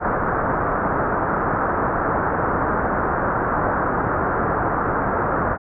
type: low-pass noise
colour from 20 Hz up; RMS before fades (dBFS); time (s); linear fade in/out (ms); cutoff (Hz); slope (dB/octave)
white; -21; 0-5.58; 50; 1500; 48
effects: none